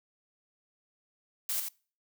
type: noise with echo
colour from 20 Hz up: blue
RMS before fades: -32 dBFS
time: 1.49-1.6 s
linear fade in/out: 2 ms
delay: 86 ms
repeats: 1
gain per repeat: -5 dB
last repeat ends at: 1.686 s
effects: noise-tail reverb RT60 0.4 s tail -24 dB re dry